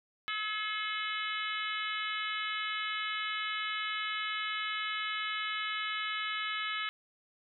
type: harmonic tone with a mistuned harmonic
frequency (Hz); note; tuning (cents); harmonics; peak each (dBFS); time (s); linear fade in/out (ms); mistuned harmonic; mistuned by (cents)
430; A4; -40; 3 / 4 / 5 / 6 / 7 / 8 / 9; -38 / -40 / -38 / -45 / -40 / -45 / -45; 0.28-6.89; 0; 4; -26
effects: none